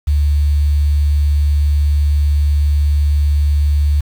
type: tone with quantisation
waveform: sine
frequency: 73 Hz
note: D2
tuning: 10 cents flat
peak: -10 dBFS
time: 0.07-4.01 s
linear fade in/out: 10 ms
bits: 6
effects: none